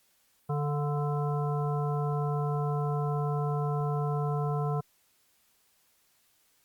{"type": "harmonic tone with a mistuned harmonic", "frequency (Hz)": 146.83, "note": "D3", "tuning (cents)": 0, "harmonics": [1, 3, 5, 7, 9], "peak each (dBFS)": [-28, -35, -37, -39, -42], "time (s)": [0.49, 4.81], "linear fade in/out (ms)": 10, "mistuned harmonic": 5, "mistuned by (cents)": -34, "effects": ["white hiss -68 dBFS RMS until 6.64 s", "Opus 48 kbps"]}